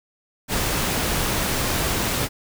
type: noise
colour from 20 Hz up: pink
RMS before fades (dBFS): -23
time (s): 0.48-2.29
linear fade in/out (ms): 50
effects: none